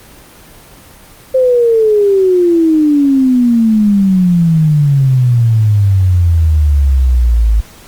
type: exponential sweep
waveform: sine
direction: down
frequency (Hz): 526 to 52.3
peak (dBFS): -6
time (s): 1.34-7.61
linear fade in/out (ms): 10
effects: pink hiss -38 dBFS RMS until 7.87 s + Opus 24 kbps

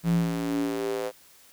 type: tone with high-pass filter sweep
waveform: square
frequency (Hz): 56.5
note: A1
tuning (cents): +47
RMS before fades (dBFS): -27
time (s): 0.03-1.12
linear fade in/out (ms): 50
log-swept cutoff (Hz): 150 to 510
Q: 5.1
effects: white hiss -55 dBFS RMS until 1.52 s

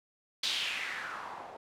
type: noise with low-pass filter sweep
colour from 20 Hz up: blue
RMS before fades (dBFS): -37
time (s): 0.43-1.57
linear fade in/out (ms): 5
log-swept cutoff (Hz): 4100 to 670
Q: 3.1
effects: none

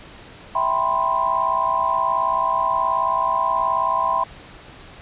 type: chord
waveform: sine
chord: C major seventh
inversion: first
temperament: equal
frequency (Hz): 659.3 / 784 / 987.8 / 1046.5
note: E5 / G5 / B5 / C6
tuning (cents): 0 / 0 / 0 / 0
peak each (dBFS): -27 / -27 / -21 / -21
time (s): 0.55-4.24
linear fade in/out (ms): 5
effects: pink hiss -42 dBFS RMS until 5.01 s + resampled to 8000 Hz

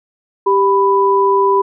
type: tone pair together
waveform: sine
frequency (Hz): 393.2 / 991.6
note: G4 / B5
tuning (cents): +5 / +7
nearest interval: octave + major third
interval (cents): 1602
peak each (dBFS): -12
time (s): 0.46-1.62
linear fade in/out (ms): 10
effects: none

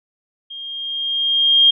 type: tone with level ramp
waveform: sine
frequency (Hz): 3221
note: G7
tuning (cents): +46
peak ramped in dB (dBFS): -30 to -7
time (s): 0.5-1.71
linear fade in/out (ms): 10
effects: none

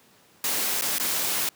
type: noise with dropouts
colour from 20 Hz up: white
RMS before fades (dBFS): -26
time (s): 0.44-1.49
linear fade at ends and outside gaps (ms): 2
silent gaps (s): 0.812-0.82 / 0.984-0.998
effects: pink hiss -57 dBFS RMS until 1.55 s + high-pass 150 Hz 12 dB/octave

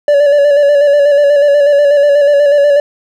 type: tone with vibrato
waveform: triangle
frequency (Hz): 575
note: D5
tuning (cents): -37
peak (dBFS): -3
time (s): 0.08-2.8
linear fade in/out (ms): 2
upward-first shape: square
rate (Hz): 8.2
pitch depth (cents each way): 32
effects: none

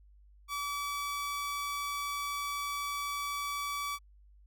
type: tone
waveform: sawtooth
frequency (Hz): 1148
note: D6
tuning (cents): -40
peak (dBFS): -30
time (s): 0.48-3.99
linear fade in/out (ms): 50
effects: added 50 Hz sine -56 dBFS peak until 4.46 s

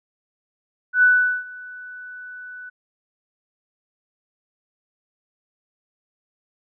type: tone with ADSR envelope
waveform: sine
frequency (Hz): 1490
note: F#6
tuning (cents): +12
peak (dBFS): -10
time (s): 0.93-2.7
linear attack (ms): 96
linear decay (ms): 410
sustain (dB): -24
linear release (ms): 14
effects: none

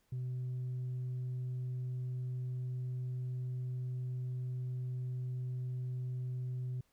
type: tone with tanh clipping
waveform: triangle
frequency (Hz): 126.4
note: B2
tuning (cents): +41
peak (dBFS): -36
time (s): 0.12-6.81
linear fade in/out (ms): 5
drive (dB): 6
effects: pink hiss -75 dBFS RMS until 6.92 s

